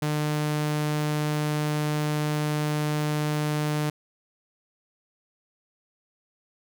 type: tone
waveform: sawtooth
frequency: 150.5 Hz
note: D3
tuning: 43 cents sharp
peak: -20 dBFS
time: 0.02-3.9 s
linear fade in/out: 5 ms
effects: none